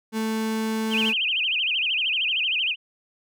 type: tone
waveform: 35% pulse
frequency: 220.7 Hz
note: A3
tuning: 5 cents sharp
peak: -22 dBFS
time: 0.12-1.14 s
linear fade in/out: 50 ms
type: tone with vibrato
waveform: sine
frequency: 2794 Hz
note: F7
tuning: in tune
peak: -21 dBFS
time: 0.9-2.76 s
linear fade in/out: 50 ms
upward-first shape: sine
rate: 13 Hz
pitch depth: 230 cents each way
effects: none